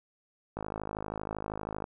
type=click train; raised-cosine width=1 ms; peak=-21 dBFS; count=68; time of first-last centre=0.57-1.841 s; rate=52.7 Hz; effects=none